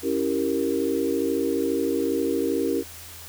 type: chord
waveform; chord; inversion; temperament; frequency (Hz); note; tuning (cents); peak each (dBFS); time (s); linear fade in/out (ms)
sine; C# diminished seventh; none; equal; 277.2 / 329.6 / 392 / 466.2; C#4 / E4 / G4 / Bb4; 0 / 0 / 0 / 0; -27; 0.02-2.84; 50
effects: added 84 Hz sine -47 dBFS peak until 3.28 s + white hiss -42 dBFS RMS until 3.28 s